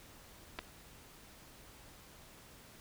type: clicks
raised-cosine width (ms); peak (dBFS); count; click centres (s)
0.3; -24; 2; 0.588 / 0.591
effects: pink hiss -57 dBFS RMS until 2.8 s